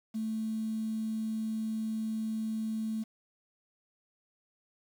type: tone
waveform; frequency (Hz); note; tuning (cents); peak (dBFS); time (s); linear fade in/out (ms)
triangle; 220; A3; 0; -27; 0.14-3.04; 20
effects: tanh soft clip ceiling -29 dBFS + 9-bit